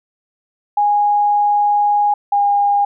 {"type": "tone pair in turn", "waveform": "sine", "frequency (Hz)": [825, 811.8], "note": ["G#5", "G#5"], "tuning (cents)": [-12, -40], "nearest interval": "unison", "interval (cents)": 28, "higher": "first", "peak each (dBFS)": -11, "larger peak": "neither", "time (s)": [[0.77, 2.14], [2.32, 2.85]], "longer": "first", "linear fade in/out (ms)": 5, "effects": []}